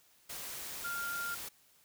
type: tone in noise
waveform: sine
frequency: 1396.9 Hz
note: F6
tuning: in tune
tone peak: -36 dBFS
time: 0.84-1.35 s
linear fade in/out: 10 ms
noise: white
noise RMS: -43 dBFS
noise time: 0.29-1.49 s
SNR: +4 dB
effects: white hiss -66 dBFS RMS until 1.84 s